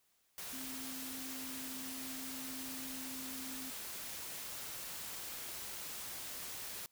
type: tone in noise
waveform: sine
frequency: 261.6 Hz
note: C4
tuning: in tune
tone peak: -47 dBFS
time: 0.53-3.7 s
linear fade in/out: 0 ms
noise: white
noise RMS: -45 dBFS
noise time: 0.38-6.86 s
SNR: -5 dB
effects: white hiss -75 dBFS RMS until 6.91 s